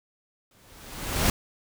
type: noise with exponential growth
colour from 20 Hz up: pink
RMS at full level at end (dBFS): -21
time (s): 0.51-1.3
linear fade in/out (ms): 2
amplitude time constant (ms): 170
effects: none